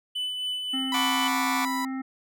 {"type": "tone with tremolo", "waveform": "triangle", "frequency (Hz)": 2998, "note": "F#7", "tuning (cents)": 22, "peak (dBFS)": -25, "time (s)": [0.15, 1.28], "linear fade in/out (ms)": 10, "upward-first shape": "sine", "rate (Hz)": 3.7, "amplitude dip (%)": 35}
{"type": "harmonic tone", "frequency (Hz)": 264.1, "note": "C4", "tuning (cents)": 16, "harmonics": [1, 3, 5, 7, 8], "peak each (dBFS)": [-29, -42, -43, -46, -49], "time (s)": [0.73, 2.02], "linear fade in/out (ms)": 10}
{"type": "tone", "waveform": "35% pulse", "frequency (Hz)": 987, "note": "B5", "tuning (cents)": -1, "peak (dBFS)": -26, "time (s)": [0.92, 1.85], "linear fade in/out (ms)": 2}
{"type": "chord", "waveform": "25% pulse", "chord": "D major seventh", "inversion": "first", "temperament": "just", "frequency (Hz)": [734.2, 881, 1101.2, 1174.7], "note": ["F#5", "A5", "C#6", "D6"], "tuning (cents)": [-14, 2, -12, 0], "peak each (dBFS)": [-29, -32, -31, -27], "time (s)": [0.94, 1.65], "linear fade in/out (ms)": 2}
{"effects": []}